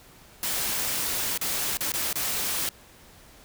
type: noise with dropouts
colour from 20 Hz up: white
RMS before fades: -28 dBFS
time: 0.43-2.69 s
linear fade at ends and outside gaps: 1 ms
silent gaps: 1.376-1.413 / 1.771-1.807 / 1.92-1.938 / 2.129-2.156 s
effects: pink hiss -52 dBFS RMS until 3.44 s